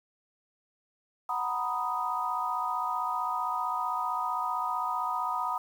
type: chord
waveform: sine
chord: B major seventh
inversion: second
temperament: equal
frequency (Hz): 740 / 932.3 / 987.8 / 1244.5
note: F#5 / A#5 / B5 / D#6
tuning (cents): 0 / 0 / 0 / 0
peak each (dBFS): -36 / -35 / -33 / -32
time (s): 1.29-5.58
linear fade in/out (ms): 5
effects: 9-bit